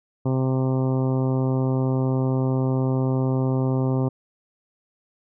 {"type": "harmonic tone", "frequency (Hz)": 130.81, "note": "C3", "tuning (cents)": 0, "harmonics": [1, 2, 3, 4, 5, 6, 7, 8, 9], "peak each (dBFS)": [-21, -25, -29, -32, -37, -39, -39, -42, -44], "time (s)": [0.25, 4.09], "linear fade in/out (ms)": 10, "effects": []}